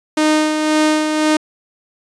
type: tone with tremolo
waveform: sawtooth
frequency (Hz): 307.9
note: D#4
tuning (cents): -18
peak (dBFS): -7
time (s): 0.17-1.37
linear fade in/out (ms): 5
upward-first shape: sine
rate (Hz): 1.9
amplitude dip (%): 45
effects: resampled to 22050 Hz